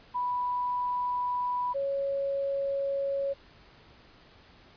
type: tone pair in turn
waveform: sine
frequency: 986 / 553.4 Hz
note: B5 / C#5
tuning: -3 / -3 cents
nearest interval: minor seventh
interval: 1000 cents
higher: first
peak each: -27 dBFS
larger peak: neither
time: 0.14-1.74 / 1.74-3.34 s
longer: neither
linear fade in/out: 20 ms
effects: pink hiss -56 dBFS RMS until 4.76 s + resampled to 11025 Hz